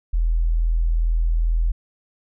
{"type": "tone", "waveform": "sine", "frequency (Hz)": 41.2, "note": "E1", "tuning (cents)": 0, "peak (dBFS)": -16, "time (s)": [0.13, 1.72], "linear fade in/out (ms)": 10, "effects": []}